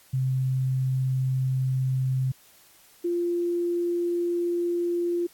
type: tone pair in turn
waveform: sine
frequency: 130.7 / 346.9 Hz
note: C3 / F4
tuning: -1 / -12 cents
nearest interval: octave + perfect fourth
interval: 1689 cents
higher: second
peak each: -22 / -23 dBFS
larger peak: first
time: 0.13-2.32 / 3.04-5.27 s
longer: second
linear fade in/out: 10 ms
effects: white hiss -56 dBFS RMS until 5.33 s + AAC 64 kbps